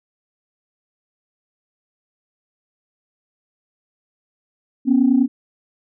sine tone pair together, 244.6 / 274.6 Hz, B3 / C#4, -16 / -16 cents, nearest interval major second, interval 200 cents, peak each -14 dBFS, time 4.85-5.28 s, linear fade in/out 50 ms, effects tanh soft clip ceiling -5 dBFS

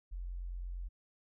sine tone, 44.32 Hz, F1, 26 cents sharp, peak -38 dBFS, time 0.11-0.89 s, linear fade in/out 20 ms, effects none

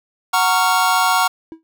square chord, Gb major seventh, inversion none, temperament just, 740 / 925 / 1110 / 1387.5 Hz, Gb5 / Bb5 / Db6 / F6, 0 / -14 / +2 / -12 cents, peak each -20 dBFS, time 0.33-1.28 s, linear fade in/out 10 ms
triangle tone with exponential decay, 323.8 Hz, E4, 31 cents flat, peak -25 dBFS, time 1.52-1.63 s, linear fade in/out 0 ms, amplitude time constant 23 ms
effects none

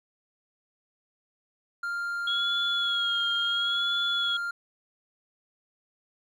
triangle tone, 1396.9 Hz, F6, in tune, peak -27 dBFS, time 1.83-4.51 s, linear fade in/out 5 ms
sine tone with vibrato, 3322 Hz, G#7, in tune, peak -26 dBFS, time 2.27-4.37 s, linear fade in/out 5 ms, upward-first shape sine, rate 0.72 Hz, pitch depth 54 cents each way
effects none

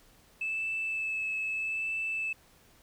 sine tone with vibrato, 2619 Hz, E7, 12 cents flat, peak -29 dBFS, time 0.41-2.33 s, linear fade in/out 5 ms, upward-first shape sine, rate 0.79 Hz, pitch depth 15 cents each way, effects tanh soft clip ceiling -26 dBFS + pink hiss -61 dBFS RMS until 2.82 s

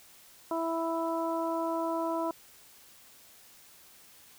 harmonic tone, 329.6 Hz, E4, in tune, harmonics 1 / 2 / 3 / 4, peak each -33 / -33 / -34 / -41 dBFS, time 0.51-2.31 s, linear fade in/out 2 ms, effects white hiss -56 dBFS RMS until 4.38 s

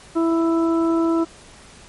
harmonic tone, 330.5 Hz, E4, 5 cents sharp, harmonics 1 / 2 / 3 / 4, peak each -16 / -28 / -30 / -29 dBFS, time 0.15-1.25 s, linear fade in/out 20 ms, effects pink hiss -45 dBFS RMS until 1.88 s + MP3 48 kbps

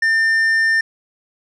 triangle tone with tanh clipping, 1800 Hz, A6, 39 cents sharp, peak -14 dBFS, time 0.02-0.81 s, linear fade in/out 5 ms, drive 10 dB, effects none

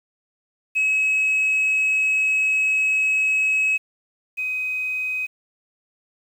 sine tone pair in turn, 2564 / 2518 Hz, E7 / D#7, -49 / +20 cents, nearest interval unison, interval 31 cents, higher first, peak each -15 / -22 dBFS, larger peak first, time 0.75-3.78 / 4.37-5.27 s, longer first, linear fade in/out 20 ms, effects tanh soft clip ceiling -15 dBFS + 8-bit

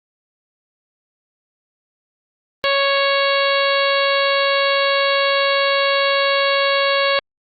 harmonic tone, 554.4 Hz, C#5, in tune, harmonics 1 / 2 / 3 / 4 / 5 / 6 / 7 / 8, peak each -18 / -21 / -23 / -24 / -25 / -26 / -26 / -27 dBFS, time 2.64-7.19 s, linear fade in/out 0 ms, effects Opus 24 kbps

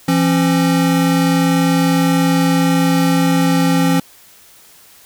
square tone pair together, 170 / 269.9 Hz, F3 / C#4, -46 / -46 cents, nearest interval minor sixth, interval 800 cents, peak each -15 dBFS, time 0.08-4 s, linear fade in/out 5 ms, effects white hiss -45 dBFS RMS until 5.05 s

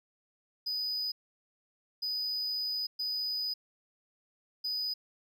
triangle tone bursts at uneven times, 4978 Hz, D#8, in tune, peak -30 dBFS, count 4, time 0.66-1.12 / 2.02-2.87 / 2.99-3.54 / 4.64-4.94 s, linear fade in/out 10 ms, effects none

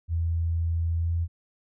sine tone with pitch glide, 83.3 to 84.32 Hz, E2 to E2, +19 to +40 cents, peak -23 dBFS, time 0.08-1.28 s, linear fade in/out 50 ms, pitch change +21 cents, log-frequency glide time 0.97-1.12 s, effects none

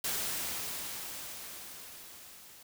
white noise with level ramp, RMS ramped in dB -33 to -54 dBFS, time 0.04-2.63 s, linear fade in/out 5 ms, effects none

